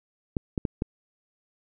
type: clicks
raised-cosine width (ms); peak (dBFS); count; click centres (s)
3; -13; 4; 0.368 / 0.578 / 0.652 / 0.821
effects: none